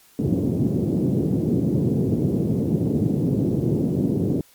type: band-pass noise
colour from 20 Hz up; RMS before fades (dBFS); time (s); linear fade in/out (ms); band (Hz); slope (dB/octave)
pink; -21; 0.19-4.41; 2; 110 to 380; 24
effects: white hiss -54 dBFS RMS until 4.54 s + MP3 96 kbps